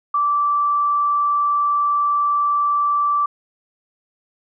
sine tone, 1165 Hz, D6, 14 cents flat, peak -15 dBFS, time 0.14-3.26 s, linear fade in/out 5 ms, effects none

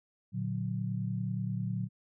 sine chord, Bb augmented, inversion none, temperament equal, 116.54 / 146.83 / 185 Hz, Bb2 / D3 / F#3, 0 / 0 / 0 cents, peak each -34 / -38 / -35 dBFS, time 0.32-1.89 s, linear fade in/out 50 ms, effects none

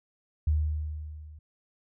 sine tone with level ramp, 76.4 Hz, D#2, 31 cents flat, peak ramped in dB -20 to -45 dBFS, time 0.47-1.39 s, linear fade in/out 5 ms, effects none

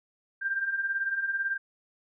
sine beating tone pair, 1570 / 1588 Hz, G6 / G6, +2 / +22 cents, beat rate 18 Hz, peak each -34 / -28 dBFS, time 0.41-1.58 s, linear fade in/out 20 ms, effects none

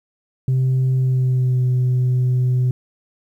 sine tone with pitch glide, 130.1 to 126.32 Hz, C3 to B2, -9 to +39 cents, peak -12 dBFS, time 0.48-2.71 s, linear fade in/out 2 ms, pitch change -52 cents, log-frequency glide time 0.96-1.64 s, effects tanh soft clip ceiling -13 dBFS + 9-bit

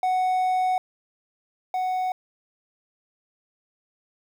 triangle tone pair in turn, 741 / 741 Hz, F#5 / F#5, +2 / +2 cents, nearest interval unison, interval 0 cents, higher neither, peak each -18 / -21 dBFS, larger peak first, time 0.03-0.78 / 1.74-2.12 s, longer first, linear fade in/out 2 ms, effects 9-bit

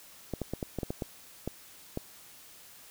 clicks, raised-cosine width 2 ms, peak -19 dBFS, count 10, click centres 0.337 / 0.417 / 0.536 / 0.628 / 0.787 / 0.832 / 0.905 / 1.022 / 1.476 / 1.974 s, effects white hiss -53 dBFS RMS until 2.9 s

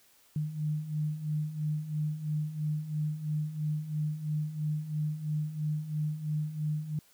sine beating tone pair, 150 / 153 Hz, D3 / D#3, +37 / -29 cents, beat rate 3 Hz, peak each -36 / -31 dBFS, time 0.36-6.99 s, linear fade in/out 2 ms, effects white hiss -63 dBFS RMS until 7.13 s

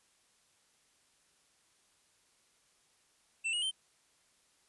square tone with pitch steps, 2680 / 2889 / 3114 Hz, E7 / F#7 / G7, +28 / -42 / -12 cents, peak -32 dBFS, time 3.44-3.713 s, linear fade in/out 20 ms, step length 91 ms, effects white hiss -70 dBFS RMS until 4.68 s + resampled to 24000 Hz

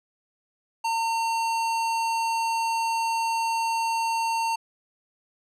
square tone, 910 Hz, A#5, 42 cents flat, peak -24 dBFS, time 0.84-4.56 s, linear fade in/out 10 ms, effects low-pass 9000 Hz 12 dB/octave

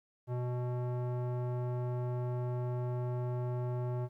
square tone with low-pass filter, 123.47 Hz, B2, in tune, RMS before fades -35 dBFS, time 0.27-4.09 s, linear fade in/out 50 ms, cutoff 820 Hz, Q 1.2, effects 12-bit

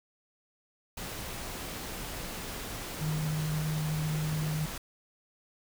sine tone in noise, 154.2 Hz, D#3, 15 cents flat, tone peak -29 dBFS, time 3.01-4.66 s, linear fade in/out 5 ms, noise pink, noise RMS -39 dBFS, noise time 0.97-4.78 s, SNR +7 dB, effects none

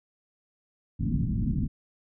white low-pass noise, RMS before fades -27 dBFS, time 0.99-1.68 s, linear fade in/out 20 ms, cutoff 250 Hz, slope 48 dB/octave, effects none

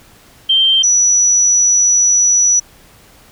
sine tone pair in turn, 3144 / 5897 Hz, G7 / F#8, +4 / -7 cents, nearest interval major seventh, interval 1089 cents, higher second, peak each -8 dBFS, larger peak neither, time 0.49-0.83 / 0.83-2.6 s, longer second, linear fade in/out 10 ms, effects pink hiss -45 dBFS RMS until 3.31 s

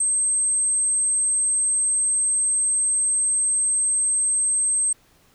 sine tone, 8330 Hz, C9, 9 cents flat, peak -18 dBFS, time 0-4.93 s, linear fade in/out 5 ms, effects pink hiss -58 dBFS RMS until 5.34 s

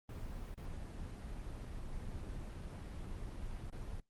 brown noise with dropouts, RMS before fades -44 dBFS, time 0.09-4 s, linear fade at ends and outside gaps 2 ms, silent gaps 0.544-0.576 / 3.7-3.725 s, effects noise-tail reverb RT60 0.1 s tail -20 dB re dry + Opus 24 kbps

